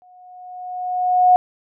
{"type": "tone with exponential growth", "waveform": "sine", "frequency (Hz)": 728, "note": "F#5", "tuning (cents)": -28, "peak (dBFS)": -7, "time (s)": [0.02, 1.36], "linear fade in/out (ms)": 0, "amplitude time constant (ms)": 290, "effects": []}